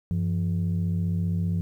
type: tone pair together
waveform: sine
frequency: 95.44 / 170.6 Hz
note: G2 / F3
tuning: -46 / -40 cents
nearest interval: minor seventh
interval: 1006 cents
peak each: -24 dBFS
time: 0.11-1.61 s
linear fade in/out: 0 ms
effects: tanh soft clip ceiling -19 dBFS + 10-bit